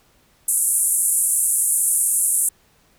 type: band-pass noise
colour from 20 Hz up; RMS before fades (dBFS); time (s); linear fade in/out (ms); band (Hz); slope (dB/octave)
white; -19; 0.48-2.49; 5; 8400 to 11000; 48
effects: pink hiss -58 dBFS RMS until 2.98 s